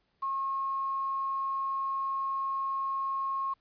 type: tone with quantisation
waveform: sine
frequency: 1083 Hz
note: C#6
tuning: 41 cents flat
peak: -29 dBFS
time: 0.22-3.54 s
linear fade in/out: 10 ms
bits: 9
effects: pink hiss -74 dBFS RMS until 3.6 s + resampled to 11025 Hz